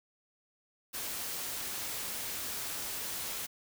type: noise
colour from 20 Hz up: white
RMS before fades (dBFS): -38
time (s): 0.93-3.47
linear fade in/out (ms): 20
effects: none